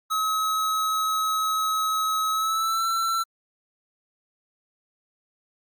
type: tone with pitch glide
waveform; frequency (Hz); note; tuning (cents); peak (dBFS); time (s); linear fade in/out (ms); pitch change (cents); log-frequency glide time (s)
square; 1281 to 1341.6; E6 to E6; -50 to +30; -23; 0.1-3.24; 20; +80; 2.31-2.85
effects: Opus 48 kbps